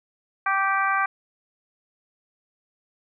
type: harmonic tone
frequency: 390 Hz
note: G4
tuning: 9 cents flat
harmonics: 2 / 3 / 4 / 5 / 6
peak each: -27 / -23 / -25 / -31 / -32 dBFS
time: 0.46-1.06 s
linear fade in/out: 5 ms
effects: none